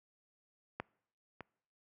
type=clicks; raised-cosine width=0.5 ms; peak=-22 / -29 dBFS; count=2; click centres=0.8 / 1.407 s; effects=noise-tail reverb RT60 0.7 s tail -26 dB re dry + high-pass 80 Hz 12 dB/octave